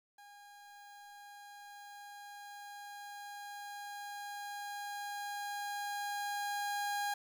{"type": "tone with level ramp", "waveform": "30% pulse", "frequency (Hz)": 816, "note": "G#5", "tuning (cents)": -31, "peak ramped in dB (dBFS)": [-52, -31], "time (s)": [0.18, 7.14], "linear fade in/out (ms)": 5, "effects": ["12-bit"]}